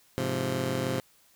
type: chord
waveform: 15% pulse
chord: F minor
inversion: first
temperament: just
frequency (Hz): 104.77 / 130.96 / 174.61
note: Ab2 / C3 / F3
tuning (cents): +16 / +2 / 0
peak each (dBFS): -29 / -24 / -28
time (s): 0.18-1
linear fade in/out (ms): 0
effects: white hiss -62 dBFS RMS until 1.35 s